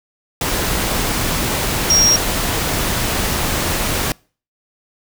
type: tone in noise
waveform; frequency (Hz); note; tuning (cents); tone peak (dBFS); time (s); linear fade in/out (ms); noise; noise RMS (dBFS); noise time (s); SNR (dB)
sine; 5610; F8; +7; -10; 1.9-2.16; 2; pink; -19; 0.41-4.12; +6
effects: noise-tail reverb RT60 0.4 s tail -26 dB re dry